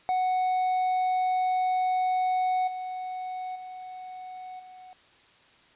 triangle tone with level steps, 740 Hz, F#5, in tune, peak -21 / -30 / -36 / -43 dBFS, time 0.09-4.93 s, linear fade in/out 0 ms, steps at 2.67 / 3.55 / 4.59 s, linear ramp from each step 10 ms, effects white hiss -58 dBFS RMS until 5.75 s + resampled to 8000 Hz

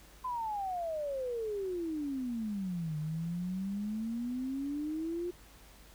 sine exponential two-way sweep, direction down then up, 1030 to 150.7 to 357.5 Hz, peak -33 dBFS, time 0.24-5.31 s, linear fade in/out 10 ms, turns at 2.97 s, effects added 50 Hz sine -58 dBFS peak until 5.94 s + pink hiss -58 dBFS RMS until 5.94 s

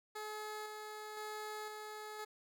15% pulse tone with tremolo, 426.5 Hz, G#4, 46 cents sharp, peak -36 dBFS, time 0.15-2.25 s, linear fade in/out 10 ms, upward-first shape square, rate 0.98 Hz, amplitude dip 30%, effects none

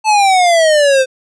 square exponential sweep, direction down, 880 to 513 Hz, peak -8 dBFS, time 0.04-1.06 s, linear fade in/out 50 ms, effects resampled to 22050 Hz

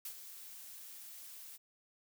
blue noise with ADSR envelope, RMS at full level -42 dBFS, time 0.05-1.58 s, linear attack 4 ms, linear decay 80 ms, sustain -9 dB, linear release 26 ms, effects none

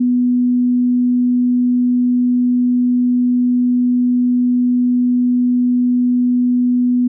sine tone, 246.8 Hz, B3, 1 cent flat, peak -11 dBFS, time 0-7.08 s, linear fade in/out 10 ms, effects none

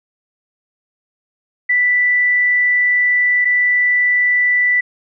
sine tone pair in turn, 1975.5 / 1975.5 Hz, B6 / B6, 0 / 0 cents, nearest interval unison, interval 0 cents, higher neither, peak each -11 dBFS, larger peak neither, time 1.69-3.45 / 3.45-4.81 s, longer first, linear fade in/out 10 ms, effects none

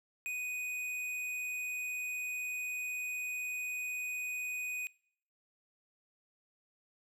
sine tone with tanh clipping, 2489 Hz, D#7, in tune, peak -37 dBFS, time 0.26-4.87 s, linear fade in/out 0 ms, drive 13 dB, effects noise-tail reverb RT60 0.6 s tail -23 dB re dry

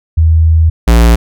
sine / square tone pair in turn, 80.7 / 57.86 Hz, E2 / A#1, -36 / -12 cents, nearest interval tritone, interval 576 cents, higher first, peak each -4 dBFS, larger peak neither, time 0.17-0.7 / 0.87-1.16 s, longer first, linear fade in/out 10 ms, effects none

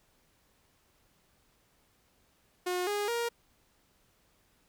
sawtooth tone with pitch steps, 360.5 / 411.7 / 470.2 Hz, F#4 / G#4 / A#4, -45 / -15 / +15 cents, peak -26 dBFS, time 2.66-3.29 s, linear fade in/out 10 ms, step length 210 ms, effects pink hiss -69 dBFS RMS until 4.68 s

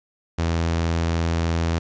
sawtooth tone, 83.2 Hz, E2, 17 cents sharp, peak -16 dBFS, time 0.38-1.79 s, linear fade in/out 10 ms, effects resampled to 16000 Hz + 9-bit

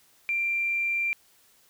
triangle tone with tanh clipping, 2368 Hz, D7, 14 cents sharp, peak -24 dBFS, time 0.29-1.13 s, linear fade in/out 0 ms, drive 3 dB, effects white hiss -61 dBFS RMS until 1.69 s

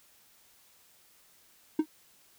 triangle tone with exponential decay, 311.1 Hz, D#4, in tune, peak -17 dBFS, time 1.79-1.86 s, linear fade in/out 5 ms, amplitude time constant 15 ms, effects white hiss -62 dBFS RMS until 2.38 s

